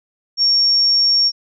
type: tone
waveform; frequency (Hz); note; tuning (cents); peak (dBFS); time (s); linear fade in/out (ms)
sine; 5520; F8; -21; -11; 0.37-1.32; 50
effects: none